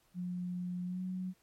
sine tone with pitch glide, 178.9 to 184.57 Hz, F3 to F#3, +42 to -4 cents, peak -35 dBFS, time 0.14-1.34 s, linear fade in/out 50 ms, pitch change +54 cents, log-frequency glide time 0.85-1.02 s, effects pink hiss -71 dBFS RMS until 1.42 s + MP3 64 kbps

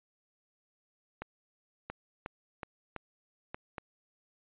clicks, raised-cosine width 0.5 ms, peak -23 dBFS, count 7, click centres 1.22 / 1.9 / 2.261 / 2.632 / 2.963 / 3.545 / 3.782 s, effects resampled to 8000 Hz

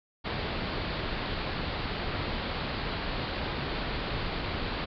pink low-pass noise, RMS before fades -33 dBFS, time 0.24-4.86 s, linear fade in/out 20 ms, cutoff 4700 Hz, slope 96 dB/octave, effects none

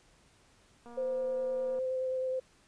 click train, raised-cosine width 1 ms, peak -38 dBFS, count 222, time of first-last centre 0.86-1.789 s, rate 238 Hz
sine tone with vibrato, 517 Hz, C5, 21 cents flat, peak -30 dBFS, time 0.97-2.4 s, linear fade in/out 10 ms, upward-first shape square, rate 9.6 Hz, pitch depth 9 cents each way
effects pink hiss -64 dBFS RMS until 2.67 s + resampled to 22050 Hz

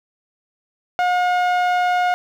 sawtooth tone with low-pass filter, 719 Hz, F#5, 50 cents flat, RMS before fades -18 dBFS, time 0.99-2.14 s, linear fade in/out 0 ms, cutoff 2300 Hz, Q 0.51, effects 8-bit

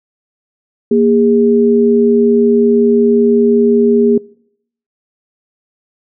sine tone pair together, 234.4 / 409 Hz, A#3 / G#4, +10 / -26 cents, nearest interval minor seventh, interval 964 cents, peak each -10 dBFS, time 0.91-4.18 s, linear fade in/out 5 ms, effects noise-tail reverb RT60 0.7 s tail -24 dB re dry

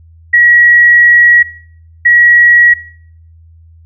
sine tone pair in turn, 1915 / 1915 Hz, A#6 / A#6, +46 / +46 cents, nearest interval unison, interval 0 cents, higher neither, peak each -3 dBFS, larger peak neither, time 0.33-1.43 / 2.05-2.74 s, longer first, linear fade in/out 10 ms, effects noise-tail reverb RT60 0.6 s tail -21 dB re dry + added 82 Hz sine -37 dBFS peak until 3.85 s

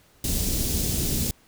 pink band-stop noise, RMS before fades -25 dBFS, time 0.24-1.31 s, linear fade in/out 2 ms, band 290 to 5000 Hz, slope 12 dB/octave, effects pink hiss -58 dBFS RMS until 1.47 s

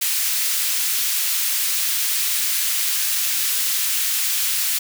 white high-pass noise, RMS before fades -21 dBFS, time 0.01-4.79 s, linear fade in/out 10 ms, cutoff 2000 Hz, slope 12 dB/octave, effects none

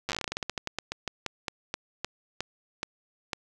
slowing click train, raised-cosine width 0.2 ms, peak -13 dBFS, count 27, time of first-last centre 0.09-3.332 s, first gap 8 ms, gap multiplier 1.18, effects none

